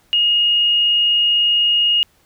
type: tone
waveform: sine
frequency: 2862 Hz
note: F7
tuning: 42 cents sharp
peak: -12 dBFS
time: 0.13-2.03 s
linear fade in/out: 0 ms
effects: pink hiss -57 dBFS RMS until 2.25 s